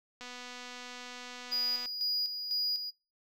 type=click train; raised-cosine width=0.2 ms; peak=-28 dBFS; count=408; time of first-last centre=0.21-1.858 s; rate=247 Hz
type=tone with tremolo; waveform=triangle; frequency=4900 Hz; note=D#8; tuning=27 cents flat; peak=-28 dBFS; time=1.51-2.91 s; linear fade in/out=20 ms; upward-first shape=square; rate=2 Hz; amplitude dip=55%
effects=noise-tail reverb RT60 0.3 s tail -24 dB re dry